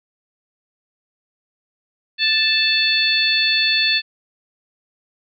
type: harmonic tone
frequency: 880 Hz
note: A5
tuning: in tune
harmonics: 2 / 3 / 4 / 5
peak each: -22 / -20 / -20 / -19 dBFS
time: 2.18-4.02 s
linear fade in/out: 50 ms
effects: none